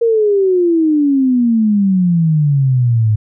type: exponential sweep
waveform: sine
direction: down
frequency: 471.2 to 105.3 Hz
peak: -9 dBFS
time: 0.01-3.16 s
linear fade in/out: 10 ms
effects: none